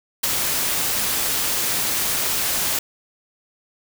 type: noise with ADSR envelope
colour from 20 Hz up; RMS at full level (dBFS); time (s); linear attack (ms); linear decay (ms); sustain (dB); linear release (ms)
white; -18; 0.23-2.79; 10; 10; -4; 4
effects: none